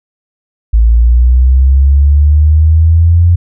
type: linear sweep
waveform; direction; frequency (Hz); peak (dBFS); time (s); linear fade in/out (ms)
sine; up; 54.7 to 87.5; -3; 0.73-3.36; 10
effects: none